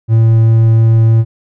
triangle tone, 112.9 Hz, A2, 45 cents sharp, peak -3 dBFS, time 0.08-1.25 s, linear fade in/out 50 ms, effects none

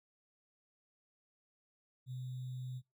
sine tone with sample-and-hold, 127.2 Hz, C3, 48 cents flat, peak -40 dBFS, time 2.06-2.82 s, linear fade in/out 50 ms, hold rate 3675 Hz, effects noise-tail reverb RT60 0.2 s tail -22 dB re dry

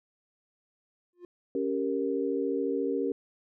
triangle tone with exponential growth, 353 Hz, F4, 19 cents sharp, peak -37 dBFS, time 1.13-1.25 s, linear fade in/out 2 ms, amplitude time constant 25 ms
sine chord, G diminished, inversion second, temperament equal, 277.2 / 392 / 466.2 Hz, Db4 / G4 / Bb4, 0 / 0 / 0 cents, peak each -31 dBFS, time 1.55-3.12 s, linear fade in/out 2 ms
effects none

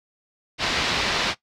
white low-pass noise, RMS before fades -24 dBFS, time 0.58-1.35 s, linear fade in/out 50 ms, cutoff 4500 Hz, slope 24 dB/octave, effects noise-tail reverb RT60 0.1 s tail -17 dB re dry

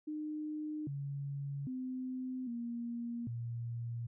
sine tone with pitch steps, 304.7 / 140.5 / 256.5 / 236 / 117.6 Hz, D#4 / C#3 / C4 / A#3 / A#2, -36 / +24 / -34 / +22 / +16 cents, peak -37 dBFS, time 0.07-4.07 s, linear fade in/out 10 ms, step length 800 ms, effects none

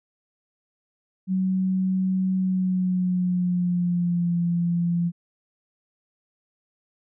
sine tone with pitch glide, 187.6 to 172.03 Hz, F#3 to F3, +24 to -26 cents, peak -20 dBFS, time 1.27-5.12 s, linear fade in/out 50 ms, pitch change -150 cents, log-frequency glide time 2.35-4.38 s, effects none

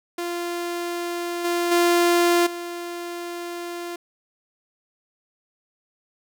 sawtooth tone with level steps, 346.6 Hz, F4, 13 cents flat, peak -22 / -17 / -12 / -26 dBFS, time 0.18-3.96 s, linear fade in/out 5 ms, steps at 1.44 / 1.71 / 2.46 s, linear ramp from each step 10 ms, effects none

